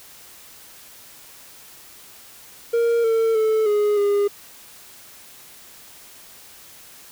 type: tone with pitch steps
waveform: triangle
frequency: 466.4 / 451.2 / 437.5 / 416.5 / 406.7 Hz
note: A#4 / A4 / A4 / G#4 / G#4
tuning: +1 / +44 / -10 / +5 / -36 cents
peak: -14 dBFS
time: 2.73-4.28 s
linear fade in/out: 10 ms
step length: 310 ms
effects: white hiss -45 dBFS RMS until 7.11 s